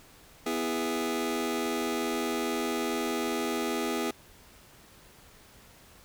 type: chord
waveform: sawtooth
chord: E major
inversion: second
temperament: just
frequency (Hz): 247.2 / 329.6 / 412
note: B3 / E4 / G#4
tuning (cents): +2 / 0 / -14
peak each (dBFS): -29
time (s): 0.46-4.11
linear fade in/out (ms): 5
effects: pink hiss -55 dBFS RMS until 6.04 s